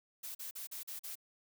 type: noise bursts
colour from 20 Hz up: blue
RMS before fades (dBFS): -44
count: 6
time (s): 0.23-1.155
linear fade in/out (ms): 10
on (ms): 120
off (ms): 41
effects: none